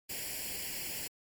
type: noise with comb filter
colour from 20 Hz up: white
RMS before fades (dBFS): -39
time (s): 0.09-1.08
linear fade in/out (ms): 10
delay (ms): 0.4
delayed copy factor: +0.8
effects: MP3 96 kbps